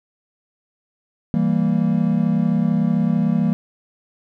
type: chord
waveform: triangle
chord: E diminished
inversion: none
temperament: equal with one note detuned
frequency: 164.81 / 196 / 231.7 Hz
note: E3 / G3 / Bb3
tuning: 0 / 0 / -10 cents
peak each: -18 dBFS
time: 1.34-3.53 s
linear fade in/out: 0 ms
effects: none